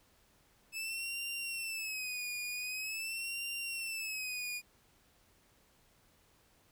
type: tone with vibrato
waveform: sawtooth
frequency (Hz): 2603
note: E7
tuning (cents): -22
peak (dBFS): -34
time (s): 0.72-4.62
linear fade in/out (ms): 50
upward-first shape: sine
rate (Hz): 0.45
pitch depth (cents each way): 110
effects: pink hiss -68 dBFS RMS until 6.71 s